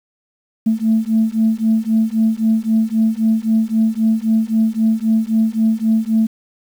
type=beating tone pair; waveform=sine; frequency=220 / 223.8 Hz; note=A3 / A3; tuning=0 / +30 cents; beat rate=3.8 Hz; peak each=-15 dBFS; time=0.66-6.27 s; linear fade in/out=10 ms; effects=tanh soft clip ceiling -6 dBFS + 7-bit